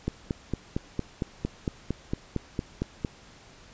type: click train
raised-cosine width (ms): 3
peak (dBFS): -14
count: 14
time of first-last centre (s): 0.08-3.048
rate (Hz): 4.38
effects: pink hiss -52 dBFS RMS until 3.73 s + resampled to 16000 Hz